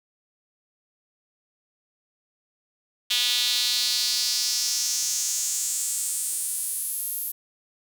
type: tone with high-pass filter sweep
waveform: sawtooth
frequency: 244.4 Hz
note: B3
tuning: 18 cents flat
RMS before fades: -26 dBFS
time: 3.1-7.32 s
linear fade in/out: 10 ms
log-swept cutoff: 3400 to 12000 Hz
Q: 3.4
effects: none